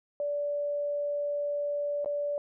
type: tone with dropouts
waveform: sine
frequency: 580 Hz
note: D5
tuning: 22 cents flat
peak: -28 dBFS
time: 0.2-2.38 s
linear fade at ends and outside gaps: 1 ms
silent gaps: 2.046-2.059 s
effects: none